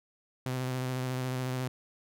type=tone with vibrato; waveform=sawtooth; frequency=128.2 Hz; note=C3; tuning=35 cents flat; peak=-27 dBFS; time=0.46-1.68 s; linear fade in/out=2 ms; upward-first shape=square; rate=14 Hz; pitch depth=17 cents each way; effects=none